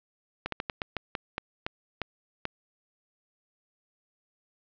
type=slowing click train; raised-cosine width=0.3 ms; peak=-14 dBFS; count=11; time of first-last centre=0.46-2.454 s; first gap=63 ms; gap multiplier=1.24; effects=low-pass 4000 Hz 12 dB/octave